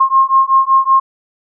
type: beating tone pair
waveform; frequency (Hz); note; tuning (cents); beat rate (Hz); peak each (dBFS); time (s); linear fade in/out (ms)
sine; 1067 / 1072.3; C6 / C6; +34 / +42; 5.3; -11; 0-1; 10
effects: none